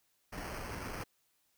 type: noise with sample-and-hold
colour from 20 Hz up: pink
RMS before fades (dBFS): -42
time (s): 0.32-1.04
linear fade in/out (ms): 10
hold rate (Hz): 3675
effects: white hiss -75 dBFS RMS until 1.57 s